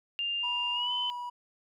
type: tone with pitch glide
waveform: sine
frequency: 2800 to 3036 Hz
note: F7 to F#7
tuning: +4 to +44 cents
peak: -29 dBFS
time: 0.19-1.1 s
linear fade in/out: 0 ms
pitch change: +140 cents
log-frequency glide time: 0.73-0.92 s
type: tone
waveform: triangle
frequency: 973 Hz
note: B5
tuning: 26 cents flat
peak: -33 dBFS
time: 0.43-1.3 s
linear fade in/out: 10 ms
effects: none